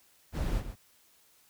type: noise with echo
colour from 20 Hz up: brown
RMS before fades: -31 dBFS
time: 0.32-0.63 s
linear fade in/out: 50 ms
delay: 130 ms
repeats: 1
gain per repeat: -10 dB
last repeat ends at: 0.76 s
effects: white hiss -64 dBFS RMS until 1.49 s